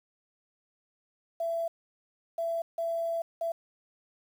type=tone bursts at uneven times; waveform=sine; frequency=668 Hz; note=E5; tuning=23 cents sharp; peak=-28 dBFS; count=4; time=1.4-1.68 / 2.38-2.62 / 2.78-3.22 / 3.41-3.52 s; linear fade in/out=5 ms; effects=9-bit